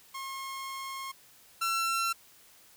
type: tone pair in turn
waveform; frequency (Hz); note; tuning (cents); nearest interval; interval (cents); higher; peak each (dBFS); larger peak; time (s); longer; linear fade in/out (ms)
sawtooth; 1077 / 1350.4; C6 / E6; +50 / +41; major third; 391; second; -33 / -24; second; 0.14-1.12 / 1.61-2.13; first; 10
effects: white hiss -58 dBFS RMS until 2.76 s